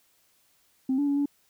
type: tone with pitch steps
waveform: sine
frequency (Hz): 262.7 / 287 / 282.6 / 285.6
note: C4 / D4 / C#4 / D4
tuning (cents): +7 / -40 / +34 / -48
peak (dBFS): -21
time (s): 0.89-1.258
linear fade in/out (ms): 5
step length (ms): 92
effects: tanh soft clip ceiling -19 dBFS + white hiss -66 dBFS RMS until 1.49 s